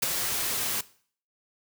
white noise with ADSR envelope, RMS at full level -23 dBFS, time 0.02-0.81 s, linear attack 9 ms, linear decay 17 ms, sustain -6 dB, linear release 4 ms, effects noise-tail reverb RT60 0.5 s tail -19 dB re dry

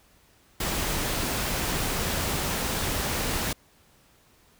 pink noise, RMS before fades -28 dBFS, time 0.6-3.53 s, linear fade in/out 5 ms, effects pink hiss -60 dBFS RMS until 4.59 s

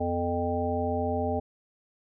harmonic tone with a mistuned harmonic, 87.31 Hz, F2, in tune, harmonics 1 / 3 / 5 / 7 / 9, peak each -32 / -32 / -32 / -32 / -32 dBFS, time 0-1.4 s, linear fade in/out 10 ms, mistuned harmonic 3, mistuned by -74 cents, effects none

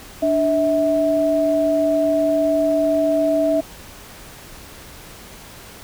sine tone pair together, 294.4 / 648.8 Hz, D4 / E5, +4 / -28 cents, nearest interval octave + major second, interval 1368 cents, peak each -20 / -16 dBFS, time 0.22-3.61 s, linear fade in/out 10 ms, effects pink hiss -40 dBFS RMS until 5.83 s

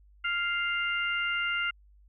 harmonic tone, 698.5 Hz, F5, in tune, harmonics 2 / 3 / 4, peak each -30 / -32 / -33 dBFS, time 0.24-1.71 s, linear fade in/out 10 ms, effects added 50 Hz sine -55 dBFS peak until 2.08 s

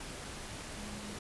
sine tone in noise, 207.7 Hz, G#3, in tune, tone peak -45 dBFS, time 0.77-1.16 s, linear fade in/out 5 ms, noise pink, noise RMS -44 dBFS, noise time 0-1.19 s, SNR -4 dB, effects resampled to 24000 Hz

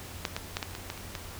clicks, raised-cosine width 0.2 ms, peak -11 / -14 / -12 / -14 / -29 / -20 / -17 / -25 / -17 dBFS, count 9, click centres 0.252 / 0.365 / 0.569 / 0.628 / 0.71 / 0.751 / 0.901 / 0.977 / 1.152 s, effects added 89 Hz sine -46 dBFS peak until 1.39 s + pink hiss -44 dBFS RMS until 1.39 s

